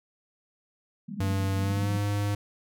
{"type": "band-pass noise", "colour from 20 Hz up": "pink", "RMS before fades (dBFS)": -36, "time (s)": [1.08, 1.98], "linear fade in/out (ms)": 10, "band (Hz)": [160, 230], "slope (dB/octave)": 96}
{"type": "tone with pitch glide", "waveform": "square", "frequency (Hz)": [97, 102.29], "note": ["G2", "G#2"], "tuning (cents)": [-18, -26], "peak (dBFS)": -26, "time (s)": [1.2, 2.35], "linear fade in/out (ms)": 5, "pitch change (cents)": 92, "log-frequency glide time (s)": [1.59, 1.9]}
{"effects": []}